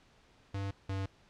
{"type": "tone pair in turn", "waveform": "square", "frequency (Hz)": [98.5, 96.81], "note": ["G2", "G2"], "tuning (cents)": [9, -21], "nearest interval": "unison", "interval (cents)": 30, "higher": "first", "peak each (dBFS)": [-35, -34], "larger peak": "second", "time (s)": [[0.54, 0.71], [0.89, 1.06]], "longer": "neither", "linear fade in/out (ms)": 5, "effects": ["pink hiss -64 dBFS RMS until 1.29 s", "low-pass 5000 Hz 12 dB/octave"]}